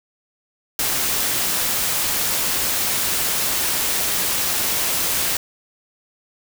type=noise; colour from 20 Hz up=white; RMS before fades=-21 dBFS; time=0.79-5.37 s; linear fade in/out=2 ms; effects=none